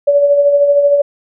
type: tone with tremolo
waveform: sine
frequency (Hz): 572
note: D5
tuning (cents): -46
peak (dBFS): -5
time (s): 0.07-1.02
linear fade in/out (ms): 10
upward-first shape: sine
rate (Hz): 13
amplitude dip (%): 45
effects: none

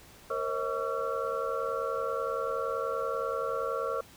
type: tone cluster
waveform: sine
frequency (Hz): 465.5 / 536 / 634 / 1130 / 1357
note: A#4 / C5 / D#5 / C#6 / E6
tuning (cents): -2 / +42 / +32 / +33 / +50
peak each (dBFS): -34 / -34 / -39 / -37 / -36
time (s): 0.3-4.01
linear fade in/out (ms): 5
effects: pink hiss -54 dBFS RMS until 4.16 s

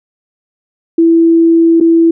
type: tone with dropouts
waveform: sine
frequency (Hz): 331.4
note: E4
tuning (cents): +9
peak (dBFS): -4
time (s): 0.98-2.11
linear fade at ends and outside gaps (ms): 5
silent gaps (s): 1.802-1.809
effects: none

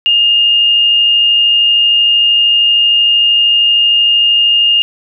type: tone with amplitude modulation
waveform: sine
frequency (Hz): 2830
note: F7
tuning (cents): +22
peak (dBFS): -5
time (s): 0.06-4.82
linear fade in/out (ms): 0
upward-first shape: sine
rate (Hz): 113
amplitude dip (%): 30
effects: none

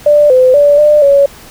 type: tone with pitch steps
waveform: sine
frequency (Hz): 590 / 511 / 579 / 597 / 561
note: D5 / C5 / D5 / D5 / C#5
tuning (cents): +8 / -41 / -25 / +28 / +21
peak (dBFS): -3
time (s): 0.06-1.26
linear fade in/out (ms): 5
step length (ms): 240
effects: pink hiss -35 dBFS RMS until 1.5 s

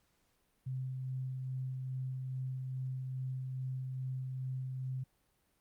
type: tone with tremolo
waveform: sine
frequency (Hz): 130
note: C3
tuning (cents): -11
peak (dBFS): -35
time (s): 0.66-5.04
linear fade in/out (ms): 10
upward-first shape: sine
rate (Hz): 2.4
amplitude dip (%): 25
effects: pink hiss -75 dBFS RMS until 5.6 s + Opus 48 kbps

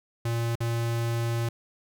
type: tone with dropouts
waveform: square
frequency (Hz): 116.54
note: A#2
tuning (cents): 0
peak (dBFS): -26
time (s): 0.25-1.49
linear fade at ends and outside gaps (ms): 5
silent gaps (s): 0.555-0.604
effects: none

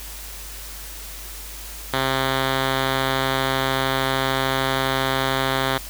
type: tone with low-pass filter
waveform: 5% pulse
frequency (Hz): 133.1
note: C3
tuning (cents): +30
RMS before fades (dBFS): -22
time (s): 1.93-5.78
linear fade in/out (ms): 5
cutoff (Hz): 3200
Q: 2.6
effects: added 50 Hz sine -37 dBFS peak until 5.89 s + white hiss -37 dBFS RMS until 5.89 s

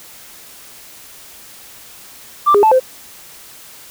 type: tone with pitch steps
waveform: sine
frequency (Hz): 1178 / 408.3 / 875 / 517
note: D6 / G#4 / A5 / C5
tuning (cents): +5 / -29 / -10 / -21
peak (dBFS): -6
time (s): 2.46-2.8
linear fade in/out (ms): 20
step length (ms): 85
effects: tanh soft clip ceiling -3 dBFS + white hiss -39 dBFS RMS until 3.9 s

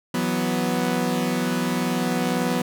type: chord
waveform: sawtooth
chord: E suspended second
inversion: none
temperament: equal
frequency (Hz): 164.81 / 185 / 246.9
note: E3 / F#3 / B3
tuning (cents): 0 / 0 / 0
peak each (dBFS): -25 / -22 / -20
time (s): 0.14-2.62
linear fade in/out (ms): 5
effects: none

